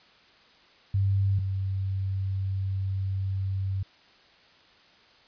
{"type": "tone pair in turn", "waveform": "sine", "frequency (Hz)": [98, 96.32], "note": ["G2", "G2"], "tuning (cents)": [0, -30], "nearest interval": "unison", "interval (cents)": 30, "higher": "first", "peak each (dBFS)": [-21, -26], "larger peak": "first", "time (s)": [[0.94, 1.39], [1.39, 3.83]], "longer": "second", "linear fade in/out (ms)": 5, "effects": ["white hiss -57 dBFS RMS until 5.27 s", "resampled to 11025 Hz"]}